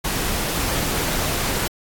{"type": "noise", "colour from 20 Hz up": "pink", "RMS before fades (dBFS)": -23, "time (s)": [0.04, 1.68], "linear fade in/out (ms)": 10, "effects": ["AAC 64 kbps"]}